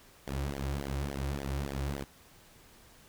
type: tone with flanger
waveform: sawtooth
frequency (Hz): 69.3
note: C#2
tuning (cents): 0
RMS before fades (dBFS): -35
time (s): 0.27-2.04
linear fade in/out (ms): 5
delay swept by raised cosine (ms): 0.75 to 4.75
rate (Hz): 3.5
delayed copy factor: -0.95
effects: pink hiss -58 dBFS RMS until 3.08 s